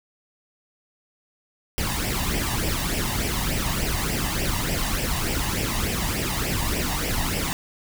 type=noise with flanger; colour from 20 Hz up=pink; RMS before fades=-25 dBFS; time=1.78-7.53 s; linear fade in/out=0 ms; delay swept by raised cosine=0.37 to 1.09 ms; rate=3.4 Hz; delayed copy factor=+0.65; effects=none